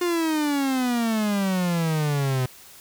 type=exponential sweep; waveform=45% pulse; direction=down; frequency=357.2 to 126 Hz; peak=-21 dBFS; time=0.01-2.46 s; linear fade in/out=5 ms; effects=white hiss -47 dBFS RMS until 2.8 s